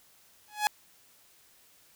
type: tone with exponential growth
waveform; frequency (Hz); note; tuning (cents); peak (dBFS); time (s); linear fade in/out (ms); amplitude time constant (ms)
sawtooth; 841; G#5; +22; -16; 0.48-0.67; 0; 40
effects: white hiss -61 dBFS RMS until 1.95 s